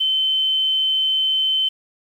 sine tone, 3073 Hz, G7, 35 cents flat, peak -16 dBFS, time 0-1.69 s, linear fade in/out 10 ms, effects 8-bit

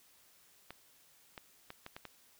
clicks, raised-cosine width 0.3 ms, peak -29 dBFS, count 6, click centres 0.706 / 1.378 / 1.704 / 1.864 / 1.965 / 2.053 s, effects white hiss -65 dBFS RMS until 2.39 s

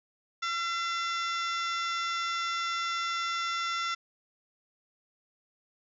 harmonic tone with a mistuned harmonic, 679 Hz, F5, 49 cents flat, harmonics 2 / 3 / 4 / 5 / 6 / 7 / 8 / 9 / 10, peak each -31 / -37 / -43 / -38 / -49 / -48 / -42 / -51 / -49 dBFS, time 0.42-3.95 s, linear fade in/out 10 ms, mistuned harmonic 5, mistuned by +56 cents, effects none

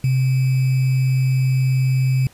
sine tone with sample-and-hold, 130.6 Hz, C3, 3 cents flat, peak -14 dBFS, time 0.04-2.27 s, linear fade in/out 2 ms, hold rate 2450 Hz, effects pink hiss -50 dBFS RMS until 2.33 s + resampled to 32000 Hz

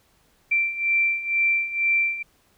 sine beating tone pair, 2349 / 2351.1 Hz, D7 / D7, 0 / +1 cents, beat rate 2.1 Hz, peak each -25 / -21 dBFS, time 0.51-2.23 s, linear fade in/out 10 ms, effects pink hiss -62 dBFS RMS until 2.57 s

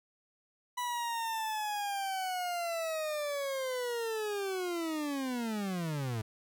40% pulse linear sweep, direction down, 987.8 to 105.1 Hz, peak -32 dBFS, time 0.77-6.22 s, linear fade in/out 10 ms, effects none

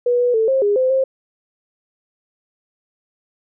sine tone with pitch steps, 486.8 / 489.5 / 444.3 / 532 / 409.5 / 516 / 530 Hz, B4 / B4 / A4 / C5 / G#4 / C5 / C5, -25 / -15 / +17 / +29 / -24 / -24 / +22 cents, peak -13 dBFS, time 0.06-1.04 s, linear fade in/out 5 ms, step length 140 ms, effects none

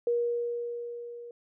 sine tone with level ramp, 475.5 Hz, A#4, 34 cents sharp, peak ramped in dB -23 to -41 dBFS, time 0.07-1.31 s, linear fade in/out 2 ms, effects none

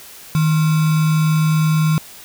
sine tone with sample-and-hold, 157.2 Hz, D#3, 18 cents sharp, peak -12 dBFS, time 0.35-1.98 s, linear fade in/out 0 ms, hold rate 1225 Hz, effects white hiss -39 dBFS RMS until 2.24 s

